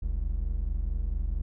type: tone pair together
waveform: triangle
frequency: 42.26 / 66.7 Hz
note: E1 / C2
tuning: +44 / +34 cents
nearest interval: minor sixth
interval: 790 cents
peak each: -26 / -30 dBFS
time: 0.02-1.42 s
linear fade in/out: 10 ms
effects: none